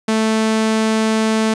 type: tone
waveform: sawtooth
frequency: 220 Hz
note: A3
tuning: in tune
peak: -10 dBFS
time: 0.08-1.54 s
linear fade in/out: 5 ms
effects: resampled to 22050 Hz